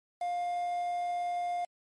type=tone with quantisation; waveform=triangle; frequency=705 Hz; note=F5; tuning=16 cents sharp; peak=-28 dBFS; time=0.21-1.65 s; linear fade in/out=5 ms; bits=8; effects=MP3 48 kbps